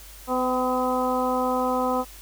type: harmonic tone with a mistuned harmonic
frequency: 253.4 Hz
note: B3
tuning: 45 cents sharp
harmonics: 1 / 2 / 3 / 4 / 5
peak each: -27 / -26 / -28 / -28 / -30 dBFS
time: 0.27-2.05 s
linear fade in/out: 50 ms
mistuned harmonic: 3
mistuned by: +19 cents
effects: added 50 Hz sine -45 dBFS peak until 2.21 s + white hiss -46 dBFS RMS until 2.21 s